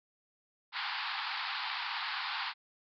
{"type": "band-pass noise", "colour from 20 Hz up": "pink", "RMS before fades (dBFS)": -37, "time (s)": [0.72, 2.54], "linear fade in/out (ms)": 50, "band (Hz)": [790, 4800], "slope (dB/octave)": 96, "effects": []}